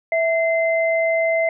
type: tone pair together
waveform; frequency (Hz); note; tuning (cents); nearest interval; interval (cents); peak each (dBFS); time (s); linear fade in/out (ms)
sine; 657 / 2070; E5 / C7; -6 / -19; octave + minor sixth; 1987; -17 / -22; 0.12-1.49; 2
effects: none